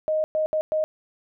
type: tone bursts at uneven times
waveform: sine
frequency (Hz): 622.3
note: D#5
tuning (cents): 0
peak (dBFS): -20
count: 4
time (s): 0.08-0.24 / 0.35-0.46 / 0.53-0.61 / 0.72-0.84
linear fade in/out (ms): 0
effects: none